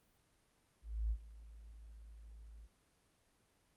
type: tone with ADSR envelope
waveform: sine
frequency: 54.6 Hz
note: A1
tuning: 13 cents flat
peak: -32 dBFS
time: 0.82-2.68 s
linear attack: 290 ms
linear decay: 63 ms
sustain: -20 dB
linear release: 34 ms
effects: pink hiss -74 dBFS RMS until 3.76 s + Opus 32 kbps